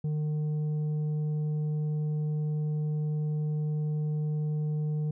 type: tone with tanh clipping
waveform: sine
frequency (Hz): 151.8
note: D#3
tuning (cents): -42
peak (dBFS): -28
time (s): 0.04-5.11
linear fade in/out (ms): 5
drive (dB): 5
effects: none

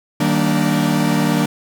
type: chord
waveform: 45% pulse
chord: Eb major seventh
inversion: none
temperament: equal with one note detuned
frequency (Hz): 155.56 / 192.08 / 233.1 / 293.7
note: Eb3 / G3 / Bb3 / D4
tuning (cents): 0 / -35 / 0 / 0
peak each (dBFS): -20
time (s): 0.2-1.46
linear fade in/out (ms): 5
effects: none

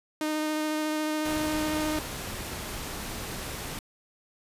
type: tone with vibrato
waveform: sawtooth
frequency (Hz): 307.5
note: D#4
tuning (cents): -20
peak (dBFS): -23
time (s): 0.21-1.99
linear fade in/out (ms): 2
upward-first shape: square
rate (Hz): 14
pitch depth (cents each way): 8
type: noise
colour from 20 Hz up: pink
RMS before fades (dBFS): -36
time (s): 1.25-3.79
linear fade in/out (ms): 2
effects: resampled to 32000 Hz

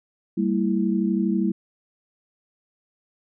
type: chord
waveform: sine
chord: E diminished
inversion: first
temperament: equal with one note detuned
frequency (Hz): 196 / 228.3 / 329.6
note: G3 / Bb3 / E4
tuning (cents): 0 / -36 / 0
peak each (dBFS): -22 / -25 / -25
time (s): 0.37-1.52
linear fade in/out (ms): 10
effects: none

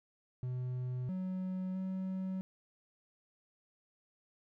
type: tone with pitch steps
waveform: triangle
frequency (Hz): 126 / 185.9 / 188.3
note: B2 / F#3 / F#3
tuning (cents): +35 / +8 / +31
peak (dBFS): -33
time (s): 0.43-2.41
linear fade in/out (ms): 0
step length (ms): 660
effects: none

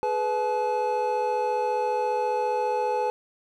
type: tone cluster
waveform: triangle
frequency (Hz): 421 / 495.7 / 858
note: G#4 / B4 / A5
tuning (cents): +24 / +6 / -44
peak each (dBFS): -29 / -25 / -24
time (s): 0.03-3.1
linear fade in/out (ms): 0
effects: none

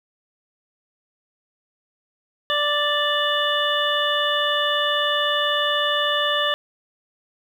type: harmonic tone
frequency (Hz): 587.3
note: D5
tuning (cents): 0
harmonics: 1 / 2 / 3 / 5 / 6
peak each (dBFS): -25 / -25 / -25 / -25 / -25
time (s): 2.5-6.54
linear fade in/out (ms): 0
effects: 8-bit

